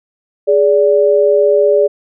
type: tone pair together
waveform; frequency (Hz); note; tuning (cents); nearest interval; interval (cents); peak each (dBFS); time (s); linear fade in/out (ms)
sine; 415.3 / 579.8; G#4 / D5; 0 / -22; tritone; 578; -10; 0.47-1.88; 20
effects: none